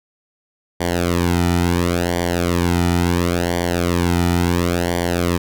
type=tone with flanger; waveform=sawtooth; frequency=87.1 Hz; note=F2; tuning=4 cents flat; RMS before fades=-18 dBFS; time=0.8-5.38 s; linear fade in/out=10 ms; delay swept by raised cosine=0.76 to 1.86 ms; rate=0.72 Hz; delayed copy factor=-0.9; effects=none